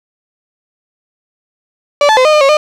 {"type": "tone with pitch steps", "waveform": "35% pulse", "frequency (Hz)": [579, 870, 513, 614, 605, 548, 606], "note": ["D5", "A5", "C5", "D#5", "D#5", "C#5", "D#5"], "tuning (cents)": [-25, -20, -34, -23, -49, -20, -46], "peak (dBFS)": -4, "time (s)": [2.01, 2.57], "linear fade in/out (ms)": 2, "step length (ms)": 80, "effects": ["low-pass 5000 Hz 12 dB/octave", "7-bit"]}